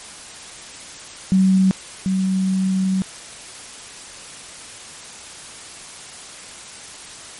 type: tone pair in turn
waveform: sine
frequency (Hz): 189.2 / 189.2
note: F#3 / F#3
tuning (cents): +39 / +39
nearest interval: unison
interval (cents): 0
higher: neither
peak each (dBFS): -11 / -16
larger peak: first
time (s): 1.32-1.71 / 2.06-3.02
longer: second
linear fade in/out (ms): 0
effects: white hiss -37 dBFS RMS until 7.39 s + MP3 48 kbps